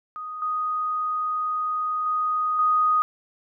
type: tone with level steps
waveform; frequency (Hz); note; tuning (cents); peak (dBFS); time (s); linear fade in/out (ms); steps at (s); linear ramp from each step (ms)
sine; 1244.5; D#6; 0; -31 / -23 / -21 / -17; 0.16-3.02; 0; 0.42 / 2.06 / 2.59; 2
effects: none